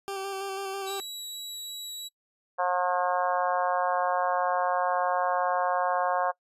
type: tone with vibrato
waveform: 20% pulse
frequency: 390 Hz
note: G4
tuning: 9 cents flat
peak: -27 dBFS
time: 0.08-1 s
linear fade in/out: 0 ms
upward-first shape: square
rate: 6.1 Hz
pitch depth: 19 cents each way
type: tone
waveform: sawtooth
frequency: 3901 Hz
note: B7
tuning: 22 cents flat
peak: -33 dBFS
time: 0.86-2.09 s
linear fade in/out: 20 ms
type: harmonic tone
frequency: 179.8 Hz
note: F#3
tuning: 49 cents flat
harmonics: 3 / 4 / 5 / 6 / 7 / 8 / 9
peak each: -30 / -28 / -31 / -30 / -39 / -38 / -38 dBFS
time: 2.58-6.32 s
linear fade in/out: 20 ms
effects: noise-tail reverb RT60 0.1 s tail -23 dB re dry + resampled to 32000 Hz